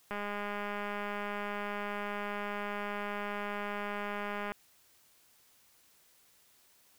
click train, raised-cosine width 0.5 ms, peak -23 dBFS, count 905, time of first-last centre 0.11-4.52 s, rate 205 Hz, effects white hiss -65 dBFS RMS until 6.98 s

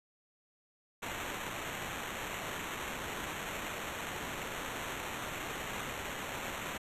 white noise with sample-and-hold, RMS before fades -40 dBFS, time 1.02-6.78 s, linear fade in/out 10 ms, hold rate 4900 Hz, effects resampled to 32000 Hz

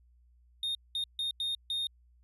triangle tone bursts at uneven times, 3683 Hz, A#7, 22 cents flat, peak -29 dBFS, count 5, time 0.63-0.75 / 0.95-1.04 / 1.19-1.31 / 1.4-1.55 / 1.7-1.87 s, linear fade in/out 2 ms, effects added 60 Hz sine -60 dBFS peak until 2.23 s + resampled to 32000 Hz

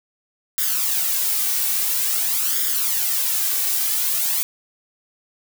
blue noise with flanger, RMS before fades -21 dBFS, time 0.58-4.43 s, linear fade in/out 0 ms, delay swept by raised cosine 0.58 to 2.68 ms, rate 0.49 Hz, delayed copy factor +0.65, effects none

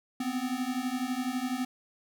square beating tone pair, 247.4 / 259.4 Hz, B3 / C4, +3 / -15 cents, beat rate 12 Hz, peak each -34 / -33 dBFS, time 0.2-1.65 s, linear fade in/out 5 ms, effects none

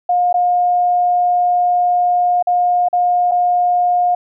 sine tone with dropouts, 713 Hz, F5, 36 cents sharp, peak -11 dBFS, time 0.09-4.15 s, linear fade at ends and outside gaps 5 ms, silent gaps 0.328-0.341 / 2.426-2.47 / 2.886-2.929 / 3.313-3.317 s, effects none

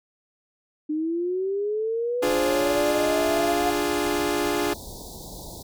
sine linear sweep, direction up, 300 to 716 Hz, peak -23 dBFS, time 0.89-3.71 s, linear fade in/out 10 ms
sawtooth chord, D diminished, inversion none, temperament equal, 293.7 / 349.2 / 415.3 Hz, D4 / F4 / Ab4, 0 / 0 / 0 cents, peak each -23 dBFS, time 2.22-4.74 s, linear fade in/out 10 ms
pink band-stop noise, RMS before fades -39 dBFS, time 2.23-5.63 s, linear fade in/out 10 ms, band 970 to 3600 Hz, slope 96 dB/octave
effects none

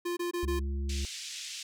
square tone bursts, 349.2 Hz, F4, in tune, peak -31 dBFS, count 4, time 0.05-0.596 s, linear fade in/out 10 ms, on 120 ms, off 22 ms
harmonic tone, 69.3 Hz, C#2, in tune, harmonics 1 / 3 / 5, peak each -30 / -43 / -45 dBFS, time 0.43-1.05 s, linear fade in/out 0 ms
white band-pass noise, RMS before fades -41 dBFS, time 0.89-1.63 s, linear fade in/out 5 ms, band 2300 to 7000 Hz, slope 24 dB/octave
effects none

